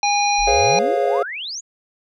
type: harmonic tone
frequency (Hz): 817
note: G#5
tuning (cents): -29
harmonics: 1 / 3 / 5 / 7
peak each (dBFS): -17 / -22 / -24 / -25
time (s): 0.03-0.79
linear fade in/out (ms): 2
type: exponential sweep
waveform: sine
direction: up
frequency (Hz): 32.7 to 7090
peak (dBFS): -26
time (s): 0.38-1.61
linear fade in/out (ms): 20
type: chord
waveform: triangle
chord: C# dominant seventh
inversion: second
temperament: equal with one note detuned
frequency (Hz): 415.3 / 493.9 / 544.8 / 698.5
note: G#4 / B4 / C#5 / E#5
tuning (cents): 0 / 0 / -30 / 0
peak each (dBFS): -19 / -23 / -19 / -19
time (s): 0.47-1.23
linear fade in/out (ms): 5
effects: none